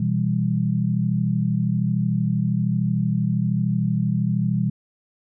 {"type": "chord", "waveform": "sine", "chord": "E minor", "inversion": "second", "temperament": "just", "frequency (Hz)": [123.61, 164.81, 197.78], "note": ["B2", "E3", "G3"], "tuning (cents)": [2, 0, 16], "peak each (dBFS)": -23, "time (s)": [0, 4.7], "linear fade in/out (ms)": 5, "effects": []}